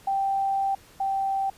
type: tone pair in turn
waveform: sine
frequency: 783 / 779.8 Hz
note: G5 / G5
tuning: -2 / -9 cents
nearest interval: unison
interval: 7 cents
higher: first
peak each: -22 / -23 dBFS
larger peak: first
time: 0.07-0.75 / 1-1.5 s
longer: first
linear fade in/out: 5 ms
effects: pink hiss -53 dBFS RMS until 1.57 s + resampled to 32000 Hz